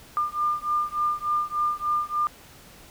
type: beating tone pair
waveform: sine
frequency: 1200 / 1203.4 Hz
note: D6 / D6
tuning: +37 / +42 cents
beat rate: 3.4 Hz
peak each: -26 / -26 dBFS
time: 0.17-2.27 s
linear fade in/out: 0 ms
effects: pink hiss -49 dBFS RMS until 2.9 s